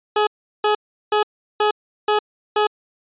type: tone bursts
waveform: 20% pulse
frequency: 421.8 Hz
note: G#4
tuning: 27 cents sharp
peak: -10 dBFS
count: 6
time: 0.16-2.67 s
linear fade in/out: 5 ms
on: 110 ms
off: 370 ms
effects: resampled to 8000 Hz